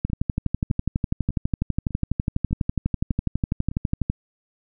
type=two click trains; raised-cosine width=5 ms; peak=-21 / -9 dBFS; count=7 / 50; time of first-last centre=0.1-3.714 / 0.05-4.1 s; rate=1.66 / 12.1 Hz; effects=none